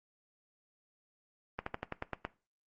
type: slowing click train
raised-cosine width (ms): 0.5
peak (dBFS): -20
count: 8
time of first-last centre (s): 1.59-2.25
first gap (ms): 74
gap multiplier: 1.08
effects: noise-tail reverb RT60 0.3 s tail -18 dB re dry + Opus 24 kbps